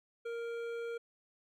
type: tone with hard clipping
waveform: sine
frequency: 466.2 Hz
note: A#4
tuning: in tune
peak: -39 dBFS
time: 0.25-0.98 s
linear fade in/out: 10 ms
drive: 11 dB
effects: none